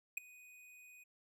square tone with ADSR envelope, 2489 Hz, D#7, in tune, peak -33 dBFS, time 0.17-1.04 s, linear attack 6 ms, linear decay 8 ms, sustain -24 dB, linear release 12 ms, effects none

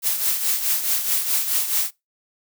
blue noise with tremolo, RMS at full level -19 dBFS, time 0.02-1.91 s, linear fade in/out 50 ms, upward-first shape triangle, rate 4.7 Hz, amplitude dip 65%, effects noise-tail reverb RT60 0.2 s tail -22 dB re dry

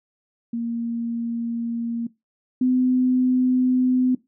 sine tone pair in turn, 233.1 / 253.9 Hz, A#3 / B3, 0 / +48 cents, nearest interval minor second, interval 148 cents, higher second, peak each -23 / -16 dBFS, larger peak second, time 0.53-2.07 / 2.61-4.15 s, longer neither, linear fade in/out 5 ms, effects noise-tail reverb RT60 0.2 s tail -19 dB re dry

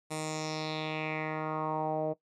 10% pulse tone with low-pass filter sweep, 155.9 Hz, D#3, 4 cents sharp, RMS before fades -34 dBFS, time 0.1-2.14 s, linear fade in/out 20 ms, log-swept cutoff 9600 to 560 Hz, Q 3.3, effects noise-tail reverb RT60 0.1 s tail -18 dB re dry

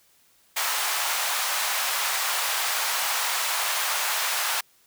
pink high-pass noise, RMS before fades -26 dBFS, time 0.56-4.61 s, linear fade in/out 10 ms, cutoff 780 Hz, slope 24 dB/octave, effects white hiss -61 dBFS RMS until 4.86 s

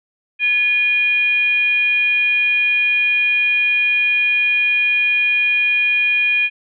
sine tone with frequency modulation, 2445 Hz, D#7, 31 cents flat, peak -13 dBFS, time 0.39-6.5 s, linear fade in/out 50 ms, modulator 737 Hz, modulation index 0.36, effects none

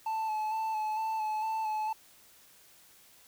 triangle tone with vibrato, 872 Hz, A5, 16 cents flat, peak -28 dBFS, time 0.06-1.93 s, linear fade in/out 5 ms, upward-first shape square, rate 2.2 Hz, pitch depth 22 cents each way, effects white hiss -59 dBFS RMS until 3.27 s

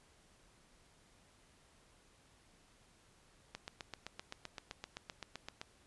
click train, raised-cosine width 0.2 ms, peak -26 dBFS, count 17, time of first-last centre 3.55-5.615 s, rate 7.75 Hz, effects pink hiss -67 dBFS RMS until 5.86 s + resampled to 24000 Hz

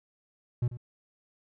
triangle tone with echo, 120.9 Hz, B2, 36 cents flat, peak -22 dBFS, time 0.62-0.68 s, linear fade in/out 5 ms, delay 92 ms, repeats 1, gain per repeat -13 dB, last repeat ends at 0.772 s, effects none

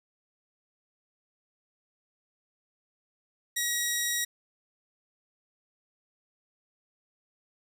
10% pulse tone, 1906 Hz, A#6, 38 cents sharp, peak -18 dBFS, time 3.56-4.25 s, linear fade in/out 10 ms, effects none

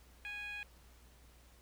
15% pulse tone with band-pass filter, 826 Hz, G#5, 10 cents flat, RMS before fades -44 dBFS, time 0.25-0.63 s, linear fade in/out 0 ms, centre 2200 Hz, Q 5.2, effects added 60 Hz sine -60 dBFS peak until 1.61 s + pink hiss -65 dBFS RMS until 1.61 s

